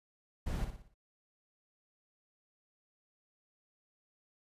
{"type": "noise with echo", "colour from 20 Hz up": "brown", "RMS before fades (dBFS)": -35, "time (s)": [0.46, 0.65], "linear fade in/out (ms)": 10, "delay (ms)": 59, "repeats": 5, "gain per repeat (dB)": -7, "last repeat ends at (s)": 0.945, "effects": ["resampled to 32000 Hz"]}